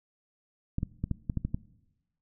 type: clicks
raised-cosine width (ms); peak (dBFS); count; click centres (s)
5; -17; 8; 0.784 / 0.831 / 1.04 / 1.113 / 1.298 / 1.373 / 1.45 / 1.545
effects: noise-tail reverb RT60 1.0 s tail -20 dB re dry